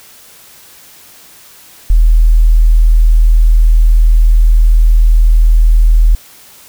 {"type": "tone", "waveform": "sine", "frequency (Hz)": 40, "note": "D#1", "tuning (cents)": 49, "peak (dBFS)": -3, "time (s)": [1.9, 6.15], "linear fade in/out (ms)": 0, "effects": ["white hiss -39 dBFS RMS until 6.68 s"]}